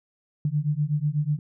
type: beating tone pair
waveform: sine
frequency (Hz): 144.8 / 152.9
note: D3 / D#3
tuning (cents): -24 / -30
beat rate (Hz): 8.1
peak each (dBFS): -25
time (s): 0.45-1.39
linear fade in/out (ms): 2
effects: none